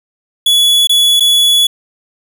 45% pulse tone with dropouts, 3400 Hz, G#7, 40 cents sharp, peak -7 dBFS, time 0.46-1.67 s, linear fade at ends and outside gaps 5 ms, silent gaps 0.872-0.894 / 1.198-1.205 s, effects none

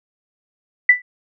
sine tone with exponential decay, 1981 Hz, B6, 5 cents sharp, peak -3 dBFS, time 0.89-1.02 s, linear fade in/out 5 ms, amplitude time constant 28 ms, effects none

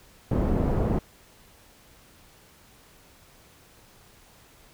pink low-pass noise, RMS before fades -24 dBFS, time 0.31-0.99 s, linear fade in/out 5 ms, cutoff 570 Hz, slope 12 dB/octave, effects pink hiss -55 dBFS RMS until 4.73 s

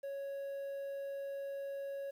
triangle tone with quantisation, 554.4 Hz, C#5, in tune, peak -37 dBFS, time 0.03-2.11 s, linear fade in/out 10 ms, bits 11, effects none

